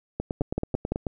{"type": "two click trains", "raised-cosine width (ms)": 2, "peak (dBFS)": [-14, -12], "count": [9, 4], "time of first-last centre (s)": [[0.2, 1.068], [0.41, 0.92]], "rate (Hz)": [9.22, 5.88], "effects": []}